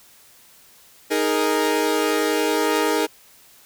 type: chord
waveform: sawtooth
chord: D# suspended fourth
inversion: none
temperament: equal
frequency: 311.1 / 415.3 / 466.2 Hz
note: D#4 / G#4 / A#4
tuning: 0 / 0 / 0 cents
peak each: -19 dBFS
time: 1.1-3.07 s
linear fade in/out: 20 ms
effects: white hiss -51 dBFS RMS until 3.65 s